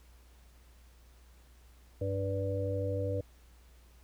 harmonic tone with a mistuned harmonic, 98 Hz, G2, in tune, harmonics 1 / 3 / 5 / 6, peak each -33 / -41 / -35 / -39 dBFS, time 2.01-3.21 s, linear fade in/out 5 ms, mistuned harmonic 6, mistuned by -16 cents, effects added 60 Hz sine -56 dBFS peak until 4.03 s + pink hiss -65 dBFS RMS until 4.03 s

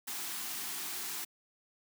white band-stop noise, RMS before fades -39 dBFS, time 0.07-1.25 s, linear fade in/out 10 ms, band 420 to 680 Hz, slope 96 dB/octave, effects high-pass 200 Hz 12 dB/octave

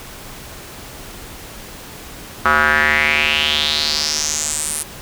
square tone with band-pass filter sweep, 75.7 Hz, D#2, 47 cents flat, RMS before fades -17 dBFS, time 2.45-4.83 s, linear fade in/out 5 ms, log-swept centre 1300 to 10000 Hz, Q 4.6, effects pink hiss -35 dBFS RMS until 5.01 s

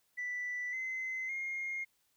sine tone with pitch steps, 1975.5 / 2053 / 2134 Hz, B6 / C7 / C7, 0 / -33 / +34 cents, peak -34 dBFS, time 0.17-1.85 s, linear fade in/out 20 ms, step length 560 ms, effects tanh soft clip ceiling -32 dBFS + white hiss -75 dBFS RMS until 2.16 s

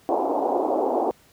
white band-pass noise, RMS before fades -23 dBFS, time 0.09-1.11 s, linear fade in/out 0 ms, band 270 to 880 Hz, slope 48 dB/octave, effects pink hiss -56 dBFS RMS until 1.32 s + high-pass 60 Hz 12 dB/octave

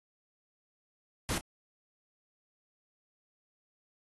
pink noise with echo, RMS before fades -33 dBFS, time 1.29-1.38 s, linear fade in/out 0 ms, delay 30 ms, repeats 1, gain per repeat -14 dB, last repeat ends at 1.41 s, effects AAC 32 kbps

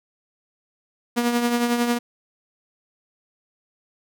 sawtooth tone with tremolo, 239.2 Hz, A#3, 45 cents sharp, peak -13 dBFS, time 1.16-1.99 s, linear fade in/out 20 ms, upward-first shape triangle, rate 11 Hz, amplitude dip 55%, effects none

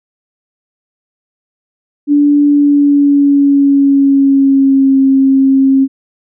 sine tone with pitch glide, 290 to 269 Hz, D4 to C4, -22 to +48 cents, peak -5 dBFS, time 2.07-5.88 s, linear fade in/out 50 ms, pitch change -130 cents, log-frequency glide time 2.45-4.98 s, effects none

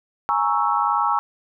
sine chord, A# half-diminished seventh, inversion third, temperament equal, 830.6 / 932.3 / 1108.7 / 1318.5 Hz, G#5 / A#5 / C#6 / E6, 0 / 0 / 0 / 0 cents, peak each -23 dBFS, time 0.29-1.19 s, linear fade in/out 0 ms, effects none

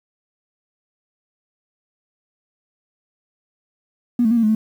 triangle tone with pitch steps, 241.5 / 219.6 / 238.2 / 228.9 / 214.1 / 218.7 Hz, B3 / A3 / A#3 / A#3 / A3 / A3, -39 / -3 / +38 / -31 / -47 / -10 cents, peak -9 dBFS, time 4.19-4.55 s, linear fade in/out 5 ms, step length 60 ms, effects tanh soft clip ceiling -11 dBFS + 8-bit

